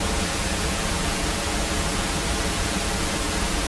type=noise with comb filter; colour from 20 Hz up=pink; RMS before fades=-24 dBFS; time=0-3.67 s; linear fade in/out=5 ms; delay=8 ms; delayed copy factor=-0.6; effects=resampled to 24000 Hz